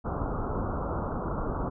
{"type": "low-pass noise", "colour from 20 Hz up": "pink", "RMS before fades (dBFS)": -31, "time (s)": [0.04, 1.7], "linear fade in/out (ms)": 20, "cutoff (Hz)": 1400, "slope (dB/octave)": 96, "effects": []}